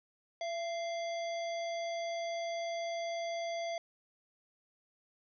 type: harmonic tone with a mistuned harmonic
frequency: 674 Hz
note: E5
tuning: 38 cents sharp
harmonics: 1 / 3 / 5 / 7 / 9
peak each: -35 / -45 / -49 / -52 / -54 dBFS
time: 0.41-3.78 s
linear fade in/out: 2 ms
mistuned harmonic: 3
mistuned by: +57 cents
effects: none